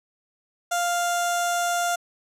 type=tone with notch filter; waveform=15% pulse; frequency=698.5 Hz; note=F5; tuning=in tune; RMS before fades=-24 dBFS; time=0.71-1.96 s; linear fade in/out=10 ms; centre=2300 Hz; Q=0.78; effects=low-pass 11000 Hz 12 dB/octave